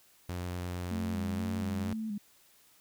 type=tone with pitch glide; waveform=sawtooth; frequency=89.1 to 92.24 Hz; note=F2 to F#2; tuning=+35 to -5 cents; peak=-31 dBFS; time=0.29-1.93 s; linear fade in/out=0 ms; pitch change=+60 cents; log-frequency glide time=1.23-1.51 s
type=tone with vibrato; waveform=sine; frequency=212.7 Hz; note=G#3; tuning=42 cents sharp; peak=-33 dBFS; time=0.91-2.18 s; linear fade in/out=5 ms; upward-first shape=square; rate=2.1 Hz; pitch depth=60 cents each way
effects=white hiss -63 dBFS RMS until 2.8 s